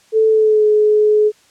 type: tone with pitch glide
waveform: sine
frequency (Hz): 440 to 424.3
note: A4 to G#4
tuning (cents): 0 to +37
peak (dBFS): -9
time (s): 0.12-1.32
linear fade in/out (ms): 50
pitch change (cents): -63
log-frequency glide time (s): 0.28-0.67
effects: white hiss -52 dBFS RMS until 1.5 s + low-pass 8000 Hz 12 dB/octave